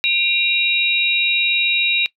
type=tone cluster; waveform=sine; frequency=2393 / 2754 / 3814 Hz; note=D7 / F7 / A#7; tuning=+32 / -25 / +39 cents; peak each=-19 dBFS; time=0.04-2.06 s; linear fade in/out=0 ms; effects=noise-tail reverb RT60 0.1 s tail -20 dB re dry